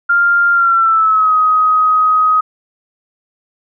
sine tone with pitch glide, 1396.9 to 1259 Hz, F6 to D#6, 0 to +20 cents, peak -8 dBFS, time 0.09-2.41 s, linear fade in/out 10 ms, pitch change -180 cents, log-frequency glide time 0.52-1.34 s, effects none

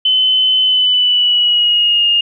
sine tone with pitch glide, 3040 to 2836 Hz, F#7 to F7, +46 to +26 cents, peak -9 dBFS, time 0.05-2.21 s, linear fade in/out 5 ms, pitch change -120 cents, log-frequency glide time 0.62-2.08 s, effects none

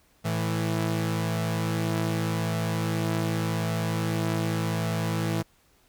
sawtooth tone pair together, 110.16 / 164.81 Hz, A2 / E3, +3 / 0 cents, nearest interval perfect fifth, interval 697 cents, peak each -24 dBFS, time 0.24-5.43 s, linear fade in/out 20 ms, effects pink hiss -63 dBFS RMS until 5.88 s

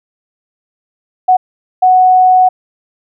sine tone bursts at uneven times, 740 Hz, F#5, in tune, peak -4 dBFS, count 2, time 1.28-1.37 / 1.82-2.49 s, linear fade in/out 10 ms, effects none

